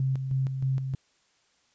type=tone with tremolo; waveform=sine; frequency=132.9 Hz; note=C3; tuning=27 cents sharp; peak=-23 dBFS; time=0-0.95 s; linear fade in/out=2 ms; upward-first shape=square; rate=3.2 Hz; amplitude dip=50%; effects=white hiss -67 dBFS RMS until 1.74 s + resampled to 16000 Hz